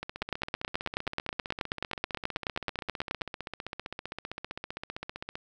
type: two click trains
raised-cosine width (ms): 0.3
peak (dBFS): -13 / -20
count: 29 / 83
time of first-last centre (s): 0.22-3.218 / 0.03-5.355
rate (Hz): 9.34 / 15.4
effects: none